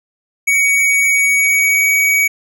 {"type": "tone with pitch glide", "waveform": "square", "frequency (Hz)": [2248, 2261], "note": ["C#7", "C#7"], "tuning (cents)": [24, 34], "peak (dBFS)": -11, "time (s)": [0.47, 2.28], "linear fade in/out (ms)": 10, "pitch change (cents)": 10, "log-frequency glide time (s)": [1.21, 1.92], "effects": []}